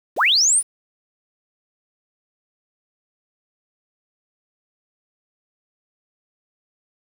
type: linear sweep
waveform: sine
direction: up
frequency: 164.1 to 9956 Hz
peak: -13 dBFS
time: 0.16-0.63 s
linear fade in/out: 50 ms
effects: 7-bit